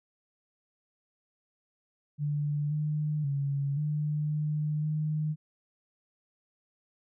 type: tone with pitch steps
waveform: sine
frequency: 147 / 151.2 / 140.2 / 150.2 / 151.2 / 153.4 Hz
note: D3 / D#3 / C#3 / D3 / D#3 / D#3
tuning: +2 / -49 / +20 / +39 / -49 / -24 cents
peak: -27 dBFS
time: 2.18-5.36 s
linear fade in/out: 50 ms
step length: 530 ms
effects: none